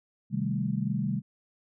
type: chord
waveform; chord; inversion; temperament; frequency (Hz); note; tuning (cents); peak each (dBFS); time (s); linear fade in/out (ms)
sine; A half-diminished seventh; first; equal with one note detuned; 130.81 / 155.56 / 197.25 / 220; C3 / Eb3 / G3 / A3; 0 / 0 / +11 / 0; -32 / -33 / -30 / -34; 0.3-1.22; 50
effects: none